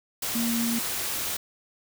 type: tone in noise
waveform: sine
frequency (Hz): 232.8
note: A#3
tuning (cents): -2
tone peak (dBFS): -25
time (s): 0.35-0.79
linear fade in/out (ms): 5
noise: white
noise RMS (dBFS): -30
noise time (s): 0.22-1.37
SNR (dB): +2
effects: none